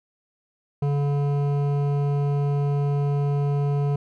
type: tone with hard clipping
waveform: sine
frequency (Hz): 142.9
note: D3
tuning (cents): -47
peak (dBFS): -22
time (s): 0.82-3.96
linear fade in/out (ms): 5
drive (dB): 12
effects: none